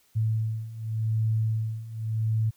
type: beating tone pair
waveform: sine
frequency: 110 / 110.87 Hz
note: A2 / A2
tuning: 0 / +14 cents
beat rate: 0.87 Hz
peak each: -29 / -26 dBFS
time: 0.15-2.51 s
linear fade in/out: 20 ms
effects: white hiss -64 dBFS RMS until 2.56 s